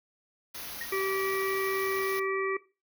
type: band-stop noise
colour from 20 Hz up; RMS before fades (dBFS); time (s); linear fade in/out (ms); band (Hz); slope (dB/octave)
white; -40; 0.54-2.2; 10; 6400 to 9700; 96
type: tone with exponential decay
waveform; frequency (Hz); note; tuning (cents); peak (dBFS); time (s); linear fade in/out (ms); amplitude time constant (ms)
triangle; 1871; A#6; +6; -30; 0.81-0.94; 2; 27
type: harmonic tone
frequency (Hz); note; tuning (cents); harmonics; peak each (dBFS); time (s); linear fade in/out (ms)
386.4; G4; -25; 1 / 3 / 5 / 6; -29 / -34 / -36 / -37; 0.92-2.57; 5
effects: noise-tail reverb RT60 0.3 s tail -18 dB re dry

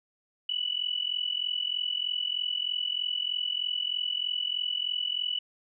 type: tone with amplitude modulation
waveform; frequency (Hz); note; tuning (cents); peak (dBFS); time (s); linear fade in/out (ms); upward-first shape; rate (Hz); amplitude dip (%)
sine; 2960; F#7; 0; -24; 0.49-5.39; 5; sine; 43.2; 85
effects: none

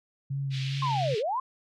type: tone with vibrato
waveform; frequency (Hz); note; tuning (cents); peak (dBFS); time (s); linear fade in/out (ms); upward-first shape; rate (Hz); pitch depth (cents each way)
sine; 136; C#3; -33; -28; 0.3-1.15; 10; sine; 2.5; 35
type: band-pass noise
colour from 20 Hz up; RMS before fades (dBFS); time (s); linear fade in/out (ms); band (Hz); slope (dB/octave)
white; -40; 0.5-1.23; 50; 2300 to 3900; 24
type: linear two-way sweep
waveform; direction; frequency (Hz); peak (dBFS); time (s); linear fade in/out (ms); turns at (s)
sine; down then up; 1086 to 402.8 to 1086; -26; 0.82-1.4; 5; 1.18
effects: none

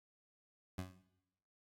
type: tone with exponential decay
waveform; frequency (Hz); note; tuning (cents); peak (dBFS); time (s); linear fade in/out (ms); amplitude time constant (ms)
20% pulse; 92.1; F#2; -7; -33; 0.78-1.02; 5; 51
effects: noise-tail reverb RT60 0.9 s tail -17 dB re dry + AAC 64 kbps

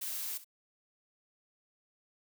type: noise with echo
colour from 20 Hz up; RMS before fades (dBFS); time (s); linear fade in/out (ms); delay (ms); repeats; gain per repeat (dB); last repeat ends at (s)
blue; -38; 0.01-0.38; 10; 66; 1; -15; 0.446
effects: none

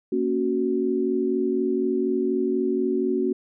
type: chord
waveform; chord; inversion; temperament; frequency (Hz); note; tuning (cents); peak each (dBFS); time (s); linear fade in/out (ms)
sine; F# major; first; equal; 233.1 / 277.2 / 370; A#3 / C#4 / F#4; 0 / 0 / 0; -27 / -26 / -23; 0.12-3.33; 5
effects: none

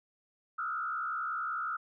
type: tone with frequency modulation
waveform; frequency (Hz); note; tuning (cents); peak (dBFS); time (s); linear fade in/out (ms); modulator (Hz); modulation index
sine; 1340; E6; +28; -32; 0.58-1.77; 10; 65.4; 1.4
effects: none

